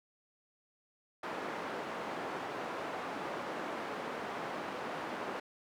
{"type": "band-pass noise", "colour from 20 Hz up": "white", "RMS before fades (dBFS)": -40, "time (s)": [1.23, 5.4], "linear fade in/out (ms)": 5, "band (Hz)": [230, 1100], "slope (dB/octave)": 12, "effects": []}